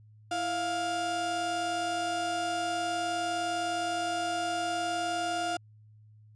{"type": "tone pair together", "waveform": "35% pulse", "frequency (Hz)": [332, 703.5], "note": ["E4", "F5"], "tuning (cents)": [12, 12], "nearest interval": "octave + minor second", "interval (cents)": 1300, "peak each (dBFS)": [-36, -28], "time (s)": [0.31, 5.57], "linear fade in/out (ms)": 5, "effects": ["added 107 Hz sine -53 dBFS peak until 6.35 s", "resampled to 22050 Hz"]}